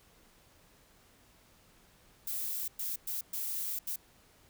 violet noise bursts at uneven times, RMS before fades -36 dBFS, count 5, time 2.27-2.68 / 2.79-2.96 / 3.07-3.21 / 3.33-3.79 / 3.87-3.96 s, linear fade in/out 5 ms, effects pink hiss -63 dBFS RMS until 4.49 s

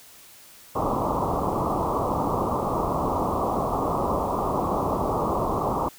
white low-pass noise, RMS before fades -25 dBFS, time 0.75-5.89 s, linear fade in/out 10 ms, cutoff 1200 Hz, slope 96 dB/octave, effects white hiss -49 dBFS RMS until 5.98 s

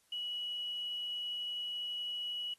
sine tone with quantisation, 2928 Hz, F#7, 19 cents flat, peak -36 dBFS, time 0.12-2.54 s, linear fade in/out 5 ms, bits 10, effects white hiss -71 dBFS RMS until 2.58 s + AAC 32 kbps

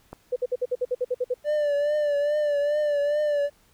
click, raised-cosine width 1 ms, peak -23 dBFS, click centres 0.13 s
sine tone bursts, 498.6 Hz, B4, 16 cents sharp, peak -21 dBFS, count 11, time 0.32-1.342 s, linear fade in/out 10 ms, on 42 ms, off 56 ms
triangle tone with vibrato, 587.3 Hz, D5, in tune, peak -19 dBFS, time 1.44-3.5 s, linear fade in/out 50 ms, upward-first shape triangle, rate 2.4 Hz, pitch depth 55 cents each way
effects pink hiss -61 dBFS RMS until 3.73 s

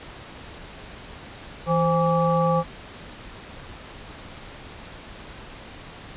harmonic tone with a mistuned harmonic, 164.81 Hz, E3, in tune, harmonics 1 / 3 / 5 / 7, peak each -22 / -22 / -26 / -25 dBFS, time 1.66-2.64 s, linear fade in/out 50 ms, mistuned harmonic 3, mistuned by +93 cents, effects pink hiss -41 dBFS RMS until 6.16 s + resampled to 8000 Hz

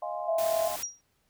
sine chord, F minor seventh, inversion third, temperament equal, 622.3 / 698.5 / 830.6 / 1046.5 Hz, Eb5 / F5 / Ab5 / C6, 0 / 0 / 0 / 0 cents, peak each -36 / -35 / -39 / -40 dBFS, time 0.02-0.76 s, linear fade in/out 5 ms
sine tone, 659.3 Hz, E5, in tune, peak -25 dBFS, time 0.28-0.68 s, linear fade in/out 5 ms
white noise, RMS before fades -38 dBFS, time 0.38-0.83 s, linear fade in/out 5 ms
sine tone with exponential decay, 5710 Hz, F8, 37 cents sharp, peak -27 dBFS, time 0.83-1.01 s, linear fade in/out 2 ms, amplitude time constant 39 ms
effects pink hiss -72 dBFS RMS until 1.29 s

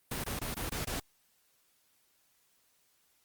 pink noise bursts, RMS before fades -36 dBFS, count 6, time 0.11-1 s, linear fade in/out 5 ms, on 130 ms, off 22 ms, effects white hiss -71 dBFS RMS until 3.24 s + Opus 32 kbps

